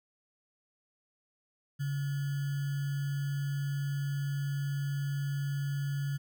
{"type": "tone with sample-and-hold", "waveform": "sine", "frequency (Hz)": 140.6, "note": "C#3", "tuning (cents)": 25, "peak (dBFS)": -30, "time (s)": [1.79, 6.18], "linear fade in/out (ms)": 20, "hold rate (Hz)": 1575, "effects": []}